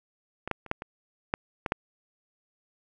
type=clicks; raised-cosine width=0.5 ms; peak=-19 / -12 / -29 / -11 / -21 / -10 / -14 / -9 dBFS; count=8; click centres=0.476 / 0.513 / 0.663 / 0.714 / 0.821 / 1.339 / 1.662 / 1.721 s; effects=none